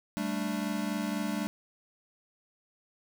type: chord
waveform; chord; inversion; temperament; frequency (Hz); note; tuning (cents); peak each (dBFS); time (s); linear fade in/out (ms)
square; G suspended second; none; equal; 196 / 220 / 293.7; G3 / A3 / D4; 0 / 0 / 0; -35 / -35 / -36; 0.17-1.47; 0
effects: 9-bit